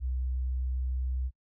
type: tone with pitch glide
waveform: sine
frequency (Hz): 63.6 to 63.97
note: C2 to C2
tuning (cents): -48 to -38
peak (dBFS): -27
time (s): 0-1.31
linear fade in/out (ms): 50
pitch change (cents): +10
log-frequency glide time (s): 0.1-1.13
effects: noise-tail reverb RT60 0.1 s tail -26 dB re dry + tanh soft clip ceiling -24 dBFS